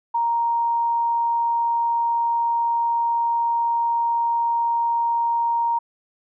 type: tone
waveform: sine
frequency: 934 Hz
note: A#5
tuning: 3 cents sharp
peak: -18 dBFS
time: 0.14-5.79 s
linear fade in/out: 10 ms
effects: none